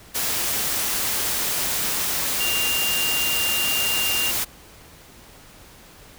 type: tone in noise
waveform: sine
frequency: 2794 Hz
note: F7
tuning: in tune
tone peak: -23 dBFS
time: 2.39-4.32 s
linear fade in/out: 20 ms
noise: white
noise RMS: -24 dBFS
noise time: 0.14-4.45 s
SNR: -2 dB
effects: pink hiss -47 dBFS RMS until 6.18 s